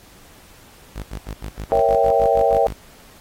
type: tone bursts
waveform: sawtooth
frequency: 51.91 Hz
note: G#1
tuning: in tune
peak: -23 dBFS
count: 12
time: 0.95-2.742 s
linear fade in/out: 20 ms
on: 87 ms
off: 68 ms
type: chord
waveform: sine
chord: A# diminished seventh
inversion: none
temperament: equal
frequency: 466.2 / 554.4 / 659.3 / 784 Hz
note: A#4 / C#5 / E5 / G5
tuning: 0 / 0 / 0 / 0 cents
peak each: -19 dBFS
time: 1.72-2.67 s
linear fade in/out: 0 ms
effects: pink hiss -48 dBFS RMS until 3.2 s + AAC 48 kbps